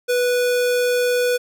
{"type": "tone", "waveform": "square", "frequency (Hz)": 491.9, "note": "B4", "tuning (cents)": -7, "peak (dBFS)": -17, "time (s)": [0.08, 1.38], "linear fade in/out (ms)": 20, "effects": []}